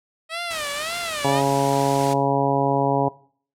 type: tone with vibrato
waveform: 10% pulse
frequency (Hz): 631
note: D#5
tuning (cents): +24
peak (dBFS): -18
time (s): 0.29-1.43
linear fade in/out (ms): 50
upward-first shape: sine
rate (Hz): 1.8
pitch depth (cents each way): 170
type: noise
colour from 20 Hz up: white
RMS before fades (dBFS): -31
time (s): 0.5-2.14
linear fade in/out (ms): 10
type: harmonic tone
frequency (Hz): 138.59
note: C#3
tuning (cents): 0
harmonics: 1 / 2 / 3 / 4 / 5 / 6 / 7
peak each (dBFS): -25 / -25 / -25 / -25 / -25 / -25 / -25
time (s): 1.24-3.09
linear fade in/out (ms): 10
effects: noise-tail reverb RT60 0.5 s tail -20 dB re dry + low-pass 9000 Hz 12 dB/octave

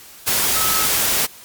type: tone in noise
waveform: sine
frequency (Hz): 1291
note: E6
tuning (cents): -37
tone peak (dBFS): -24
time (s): 0.55-0.87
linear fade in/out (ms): 20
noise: white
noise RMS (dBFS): -18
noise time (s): 0.26-1.27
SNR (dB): -9
effects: white hiss -42 dBFS RMS until 1.44 s + Opus 48 kbps

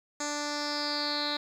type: tone with low-pass filter sweep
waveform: 10% pulse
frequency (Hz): 293.7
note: D4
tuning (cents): 0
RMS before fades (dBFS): -32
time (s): 0.2-1.37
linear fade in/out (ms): 5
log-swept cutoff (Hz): 6600 to 3900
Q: 7.7
effects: 10-bit

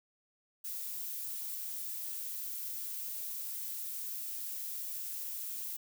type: noise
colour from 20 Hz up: violet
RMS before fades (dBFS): -40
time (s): 0.64-5.77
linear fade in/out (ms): 10
effects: none

